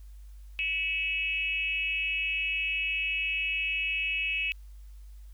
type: tone with frequency modulation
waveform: sine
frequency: 2590 Hz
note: E7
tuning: 31 cents flat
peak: -27 dBFS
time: 0.59-4.52 s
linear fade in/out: 0 ms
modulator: 327 Hz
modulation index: 0.7
effects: added 50 Hz sine -44 dBFS peak until 5.33 s + white hiss -67 dBFS RMS until 5.33 s